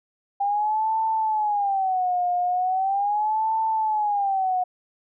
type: tone with vibrato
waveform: sine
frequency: 795 Hz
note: G5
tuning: 24 cents sharp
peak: -20 dBFS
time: 0.4-4.64 s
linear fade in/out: 10 ms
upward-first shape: sine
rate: 0.39 Hz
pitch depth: 190 cents each way
effects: none